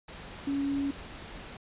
sine tone in noise, 279.6 Hz, C#4, 15 cents sharp, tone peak -27 dBFS, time 0.47-0.91 s, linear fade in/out 5 ms, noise pink, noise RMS -44 dBFS, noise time 0.08-1.57 s, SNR +14 dB, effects resampled to 8000 Hz

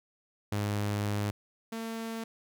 sawtooth tone pair in turn, 103.2 / 226.1 Hz, G#2 / A3, -10 / +47 cents, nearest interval octave + major second, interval 1357 cents, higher second, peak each -25 / -31 dBFS, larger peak first, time 0.52-1.31 / 1.72-2.24 s, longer first, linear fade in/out 5 ms, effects none

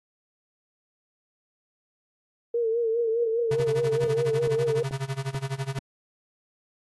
sine tone with vibrato, 459.1 Hz, A#4, 26 cents flat, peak -22 dBFS, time 2.54-4.83 s, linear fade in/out 5 ms, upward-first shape sine, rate 4.9 Hz, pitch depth 61 cents each way
square tone with tremolo, 135.3 Hz, C#3, 42 cents flat, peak -26 dBFS, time 3.51-5.79 s, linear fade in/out 2 ms, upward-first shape sine, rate 12 Hz, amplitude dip 90%
click train, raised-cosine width 2 ms, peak -24 dBFS, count 6, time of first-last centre 3.6-5.783 s, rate 2.29 Hz
effects AAC 32 kbps

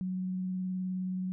sine tone with vibrato, 185 Hz, F#3, in tune, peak -31 dBFS, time 0.01-1.32 s, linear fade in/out 0 ms, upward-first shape sine, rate 19 Hz, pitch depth 14 cents each way, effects none

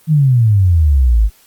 sine exponential sweep, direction down, 161.8 to 49.84 Hz, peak -7 dBFS, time 0.07-1.3 s, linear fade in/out 50 ms, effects white hiss -49 dBFS RMS until 1.46 s + Opus 32 kbps

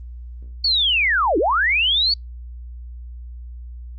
sine linear two-way sweep, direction down then up, 4538 to 290 to 4538 Hz, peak -15 dBFS, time 0.64-2.14 s, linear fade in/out 5 ms, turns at 1.38 s, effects added 60 Hz sine -32 dBFS peak until 3.98 s + Opus 32 kbps

